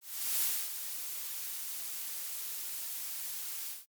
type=noise with ADSR envelope; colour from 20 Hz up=blue; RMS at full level=-30 dBFS; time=0.01-3.86 s; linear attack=410 ms; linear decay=270 ms; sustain=-9 dB; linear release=180 ms; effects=MP3 96 kbps